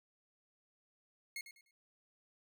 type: tone with echo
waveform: sawtooth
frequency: 2162 Hz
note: C#7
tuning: 44 cents flat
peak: -37 dBFS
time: 1.36-1.41 s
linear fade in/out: 2 ms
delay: 100 ms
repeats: 3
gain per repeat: -11 dB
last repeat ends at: 1.71 s
effects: none